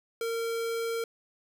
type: tone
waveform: square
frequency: 459.2 Hz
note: A#4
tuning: 26 cents flat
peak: -30 dBFS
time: 0.21-1.04 s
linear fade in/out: 2 ms
effects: none